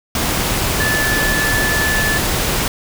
sine tone in noise, 1739 Hz, A6, 21 cents flat, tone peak -17 dBFS, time 0.8-2.18 s, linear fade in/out 2 ms, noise pink, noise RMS -18 dBFS, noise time 0.15-2.68 s, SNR -2 dB, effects none

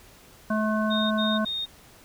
harmonic tone, 215.6 Hz, A3, 35 cents flat, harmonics 1 / 3 / 5 / 7, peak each -24 / -29 / -31 / -32 dBFS, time 0.5-1.45 s, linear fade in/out 5 ms
sine tone bursts, 3694 Hz, A#7, 16 cents flat, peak -27 dBFS, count 3, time 0.9-1.66 s, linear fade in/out 20 ms, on 210 ms, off 65 ms
effects pink hiss -52 dBFS RMS until 2.04 s

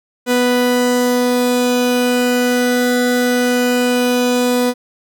45% pulse tone pair together, 246.9 / 493.9 Hz, B3 / B4, 0 / 0 cents, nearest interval octave, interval 1200 cents, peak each -15 dBFS, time 0.26-4.74 s, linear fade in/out 50 ms, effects none

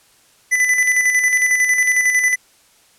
square tone with tremolo, 2000 Hz, B6, 21 cents sharp, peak -12 dBFS, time 0.51-2.36 s, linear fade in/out 20 ms, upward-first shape square, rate 11 Hz, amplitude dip 45%, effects white hiss -53 dBFS RMS until 2.98 s + low-pass 11000 Hz 12 dB/octave

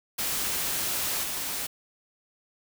white noise with level steps, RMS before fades -29 / -32 dBFS, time 0.18-1.67 s, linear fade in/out 10 ms, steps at 1.23 s, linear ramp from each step 5 ms, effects none

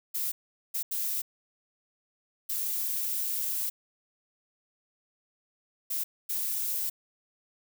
violet noise bursts at uneven times, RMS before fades -31 dBFS, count 6, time 0.14-0.32 / 0.74-0.83 / 0.91-1.22 / 2.49-3.7 / 5.9-6.04 / 6.29-6.9 s, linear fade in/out 10 ms, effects none

